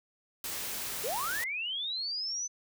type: noise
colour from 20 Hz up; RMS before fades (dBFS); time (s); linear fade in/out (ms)
white; -37; 0.44-1.44; 2
type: linear sweep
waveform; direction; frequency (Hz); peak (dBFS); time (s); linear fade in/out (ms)
sine; up; 363 to 6130; -32; 1.03-2.48; 20
effects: none